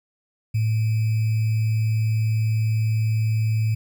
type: tone with sample-and-hold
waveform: sine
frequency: 110 Hz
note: A2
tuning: in tune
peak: -18 dBFS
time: 0.54-3.75 s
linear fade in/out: 10 ms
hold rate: 2450 Hz
effects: none